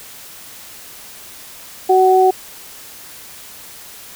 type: tone pair together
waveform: sine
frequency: 374.5 / 749 Hz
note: F#4 / F#5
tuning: +21 / +21 cents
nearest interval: octave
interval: 1200 cents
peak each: -11 dBFS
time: 1.89-2.31 s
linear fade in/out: 10 ms
effects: white hiss -37 dBFS RMS until 4.15 s